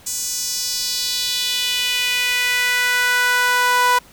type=tone with high-pass filter sweep; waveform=sawtooth; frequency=493.9 Hz; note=B4; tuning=in tune; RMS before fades=-19 dBFS; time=0.06-3.99 s; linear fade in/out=10 ms; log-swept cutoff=7000 to 990 Hz; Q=2.5; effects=pink hiss -47 dBFS RMS until 4.12 s